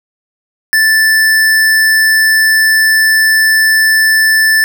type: tone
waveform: square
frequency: 1760 Hz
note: A6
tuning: in tune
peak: -7 dBFS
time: 0.73-4.64 s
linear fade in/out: 0 ms
effects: none